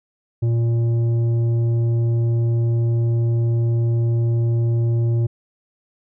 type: tone with tanh clipping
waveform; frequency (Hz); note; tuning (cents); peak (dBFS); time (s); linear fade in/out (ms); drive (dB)
sine; 116.54; A#2; 0; -17; 0.42-5.27; 10; 8
effects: none